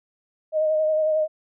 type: tone with vibrato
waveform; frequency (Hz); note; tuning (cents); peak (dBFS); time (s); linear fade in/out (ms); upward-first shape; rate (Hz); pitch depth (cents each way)
sine; 622.3; D#5; 0; -18; 0.52-1.28; 50; sine; 11; 24
effects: none